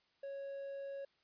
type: tone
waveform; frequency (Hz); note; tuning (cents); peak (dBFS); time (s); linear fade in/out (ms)
triangle; 553; C#5; -4; -40; 0.23-1.05; 5
effects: white hiss -75 dBFS RMS until 1.23 s + resampled to 11025 Hz